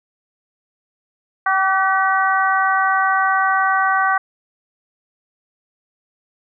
harmonic tone with a mistuned harmonic, 384.6 Hz, G4, 33 cents flat, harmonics 2 / 3 / 4 / 5, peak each -19 / -18 / -19 / -24 dBFS, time 1.46-4.18 s, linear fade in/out 5 ms, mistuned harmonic 4, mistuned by -27 cents, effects none

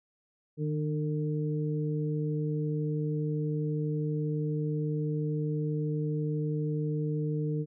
sine tone cluster, 153 / 301.2 / 453.1 Hz, D#3 / D4 / A#4, -29 / +44 / -49 cents, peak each -29 / -36 / -36 dBFS, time 0.57-7.66 s, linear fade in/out 50 ms, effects none

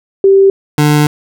sine / 25% pulse tone pair in turn, 390 / 148.98 Hz, G4 / D3, -9 / +25 cents, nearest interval octave + perfect fourth, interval 1666 cents, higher first, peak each -3 dBFS, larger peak neither, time 0.24-0.5 / 0.78-1.07 s, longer second, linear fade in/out 2 ms, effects none

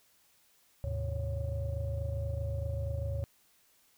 sine tone cluster, 76.3 / 104.3 / 129 / 555 Hz, D#2 / G#2 / C3 / C#5, -33 / +8 / -24 / +2 cents, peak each -34 / -35 / -40 / -40 dBFS, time 0.84-3.24 s, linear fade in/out 0 ms, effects tanh soft clip ceiling -25 dBFS + white hiss -67 dBFS RMS until 3.97 s

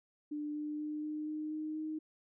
sine tone with pitch steps, 297.5 / 299.7 / 302 / 304.3 / 306.6 / 308.9 / 311.2 Hz, D4 / D4 / D4 / D#4 / D#4 / D#4 / D#4, +22 / +35 / +48 / -38 / -25 / -12 / 0 cents, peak -36 dBFS, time 0.31-1.99 s, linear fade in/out 10 ms, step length 240 ms, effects none

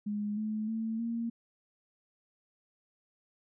sine tone with pitch steps, 207.7 / 215.4 / 223.4 / 231.7 Hz, G#3 / A3 / A3 / A#3, 0 / -37 / +27 / -10 cents, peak -31 dBFS, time 0.06-1.3 s, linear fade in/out 10 ms, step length 310 ms, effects none

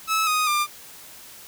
sawtooth tone with pitch steps, 1300 / 1246.3 / 1194.9 Hz, E6 / D#6 / D6, -24 / +2 / +30 cents, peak -16 dBFS, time 0.07-0.67 s, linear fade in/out 50 ms, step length 200 ms, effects white hiss -44 dBFS RMS until 1.47 s

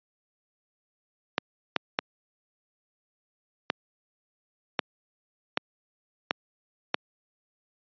clicks, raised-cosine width 0.3 ms, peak -6 dBFS, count 8, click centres 1.381 / 1.763 / 1.989 / 3.701 / 4.792 / 5.574 / 6.309 / 6.944 s, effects high-pass 200 Hz 12 dB/octave + resampled to 11025 Hz

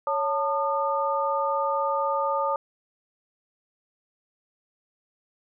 sine tone cluster, 556 / 892 / 1216 Hz, C#5 / A5 / D#6, +5 / +23 / -40 cents, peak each -27 dBFS, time 0.07-2.56 s, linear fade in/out 2 ms, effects none

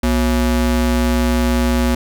square ring-modulated tone, 151.8 Hz, D#3, 42 cents flat, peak -11 dBFS, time 0.03-1.95 s, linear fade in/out 5 ms, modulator 89 Hz, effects none

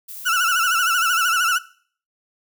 violet noise, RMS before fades -35 dBFS, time 0.08-1.29 s, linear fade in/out 10 ms
35% pulse tone with vibrato, 1396.9 Hz, F6, in tune, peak -15 dBFS, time 0.25-1.59 s, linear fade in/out 20 ms, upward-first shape sine, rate 13 Hz, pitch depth 110 cents each way
effects noise-tail reverb RT60 0.5 s tail -19 dB re dry

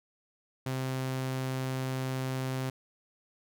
sawtooth tone, 130.81 Hz, C3, in tune, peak -27 dBFS, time 0.66-2.7 s, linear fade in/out 5 ms, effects none

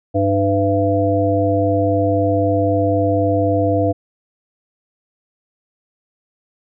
harmonic tone with a mistuned harmonic, 100 Hz, G2, 35 cents sharp, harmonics 1 / 3 / 5 / 7, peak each -19 / -19 / -19 / -19 dBFS, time 0.14-3.93 s, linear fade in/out 20 ms, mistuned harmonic 7, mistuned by -60 cents, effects none

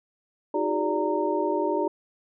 sine tone cluster, 312.7 / 364.6 / 405.1 / 583 / 924 Hz, D#4 / F#4 / G#4 / D5 / A#5, +9 / -25 / -43 / -13 / -16 cents, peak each -29 dBFS, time 0.54-1.88 s, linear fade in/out 5 ms, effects none

